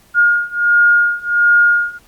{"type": "beating tone pair", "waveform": "sine", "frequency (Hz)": [1423, 1424.4], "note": ["F6", "F6"], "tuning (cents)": [32, 34], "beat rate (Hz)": 1.4, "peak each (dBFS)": [-13, -12], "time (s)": [0.14, 1.99], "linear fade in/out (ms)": 50, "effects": ["pink hiss -50 dBFS RMS until 2.07 s", "Opus 48 kbps"]}